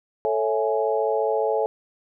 sine chord, A major seventh, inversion none, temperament equal with one note detuned, 440 / 554.4 / 659.3 / 834.9 Hz, A4 / C#5 / E5 / G#5, 0 / 0 / 0 / +9 cents, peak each -23 / -26 / -27 / -27 dBFS, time 0.25-1.66 s, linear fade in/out 0 ms, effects none

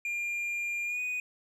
triangle tone with pitch glide, 2400 to 2475 Hz, D7 to D#7, +37 to -10 cents, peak -29 dBFS, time 0.05-1.2 s, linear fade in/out 2 ms, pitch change +53 cents, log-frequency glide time 0.85-1 s, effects none

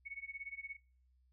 sine tone with tremolo, 2217 Hz, C#7, in tune, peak -40 dBFS, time 0.05-0.77 s, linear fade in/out 20 ms, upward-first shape sine, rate 17 Hz, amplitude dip 95%, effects noise-tail reverb RT60 0.5 s tail -24 dB re dry + added 63 Hz sine -68 dBFS peak until 1.32 s

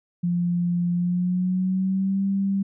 sine tone with pitch glide, 174.61 to 195.99 Hz, F3 to G3, 0 to 0 cents, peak -20 dBFS, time 0.23-2.63 s, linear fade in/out 10 ms, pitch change +200 cents, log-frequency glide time 0.93-2.24 s, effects none

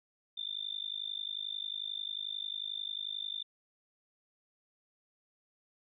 sine tone with amplitude modulation, 3570 Hz, A7, 24 cents sharp, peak -32 dBFS, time 0.37-3.43 s, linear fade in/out 10 ms, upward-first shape sine, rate 51.2 Hz, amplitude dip 100%, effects none

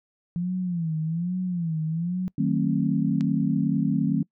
sine tone with vibrato, 170.1 Hz, F3, 45 cents flat, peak -24 dBFS, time 0.36-2.28 s, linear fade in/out 0 ms, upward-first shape sine, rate 1.2 Hz, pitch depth 140 cents each way
sine chord, D# diminished seventh, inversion none, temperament just, 155.56 / 186.68 / 224 / 268.8 Hz, D#3 / F#3 / A3 / C4, 0 / +16 / +31 / +47 cents, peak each -26 dBFS, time 2.38-4.23 s, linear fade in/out 5 ms
click, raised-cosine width 0.2 ms, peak -22 dBFS, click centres 3.209 s
effects noise-tail reverb RT60 0.1 s tail -25 dB re dry

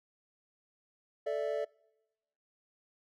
triangle chord, A suspended fourth, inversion none, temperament just, 440 / 586.7 / 660 Hz, A4 / D5 / E5, 0 / -2 / +2 cents, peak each -34 / -32 / -36 dBFS, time 1.26-1.65 s, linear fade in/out 10 ms, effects noise-tail reverb RT60 1.0 s tail -26 dB re dry

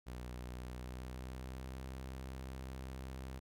sawtooth tone with pitch glide, 61.74 to 65.3 Hz, B1 to C2, 0 to -3 cents, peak -40 dBFS, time 0.06-3.4 s, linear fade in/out 20 ms, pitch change +97 cents, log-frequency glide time 0.51-1.84 s, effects none

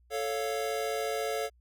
square chord, A augmented, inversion none, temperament equal, 440 / 554.4 / 698.5 Hz, A4 / C#5 / E#5, 0 / 0 / 0 cents, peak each -34 / -36 / -36 dBFS, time 0.1-1.5 s, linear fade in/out 50 ms, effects added 60 Hz sine -60 dBFS peak until 1.6 s

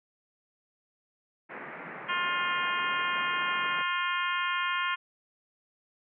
white band-pass noise, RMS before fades -42 dBFS, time 1.49-3.83 s, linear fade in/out 20 ms, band 140 to 2200 Hz, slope 48 dB/octave
harmonic tone, 353.5 Hz, F4, 21 cents sharp, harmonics 3 / 4 / 5 / 6 / 7 / 8 / 9, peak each -31 / -33 / -35 / -37 / -38 / -39 / -40 dBFS, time 2.08-4.96 s, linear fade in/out 20 ms
effects none

